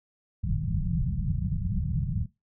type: low-pass noise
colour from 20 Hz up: white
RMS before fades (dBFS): -28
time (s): 0.43-2.26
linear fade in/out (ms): 10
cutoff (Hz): 190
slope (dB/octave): 96
effects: noise-tail reverb RT60 0.2 s tail -18 dB re dry